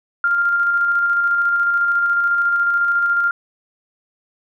sine tone with tremolo, 1396.9 Hz, F6, in tune, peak -13 dBFS, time 0.24-3.31 s, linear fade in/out 2 ms, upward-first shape square, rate 14 Hz, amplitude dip 25%, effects none

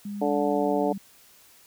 sine tone with pitch glide, 204 to 195.92 Hz, G#3 to G3, -31 to -1 cents, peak -31 dBFS, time 0.05-0.98 s, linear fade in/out 5 ms, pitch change -70 cents, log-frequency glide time 0.19-0.73 s
harmonic tone, 145.3 Hz, D3, 18 cents flat, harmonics 2 / 3 / 4 / 5 / 6, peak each -27 / -27 / -28 / -29 / -33 dBFS, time 0.21-0.93 s, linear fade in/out 10 ms
effects white hiss -55 dBFS RMS until 1.66 s

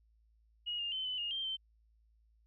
sine tone with pitch steps, 2888 / 2817 / 3068 / 3013 / 2846 / 3166 / 3103 Hz, F#7 / F7 / G7 / F#7 / F7 / G7 / G7, -43 / +14 / -38 / +31 / +32 / +17 / -18 cents, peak -35 dBFS, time 0.66-1.57 s, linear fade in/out 20 ms, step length 130 ms, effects added 55 Hz sine -66 dBFS peak until 2.46 s

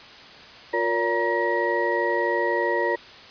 sine tone cluster, 354.5 / 466.8 / 570 / 944 / 1905 Hz, F4 / A#4 / C#5 / A#5 / A#6, +26 / +2 / +48 / +22 / +37 cents, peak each -27 dBFS, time 0.73-2.96 s, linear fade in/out 10 ms, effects white hiss -44 dBFS RMS until 3.3 s + resampled to 11025 Hz

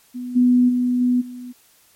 sine tone with level steps, 247.6 Hz, B3, 5 cents sharp, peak -26 / -11 / -16 / -14 / -31 dBFS, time 0.14-1.53 s, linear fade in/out 20 ms, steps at 0.35 / 0.68 / 1 / 1.2 s, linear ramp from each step 20 ms, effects white hiss -55 dBFS RMS until 1.95 s + MP3 64 kbps

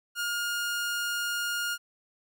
sawtooth tone, 1420 Hz, F6, 28 cents sharp, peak -25 dBFS, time 0.15-1.78 s, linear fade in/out 50 ms, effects none

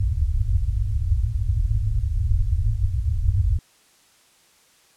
white low-pass noise, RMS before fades -21 dBFS, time 0-3.59 s, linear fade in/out 2 ms, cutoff 110 Hz, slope 96 dB/octave, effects white hiss -57 dBFS RMS until 4.96 s + low-pass 10000 Hz 12 dB/octave

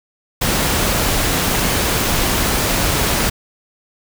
pink noise, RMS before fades -17 dBFS, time 0.41-3.3 s, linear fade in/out 10 ms, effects none

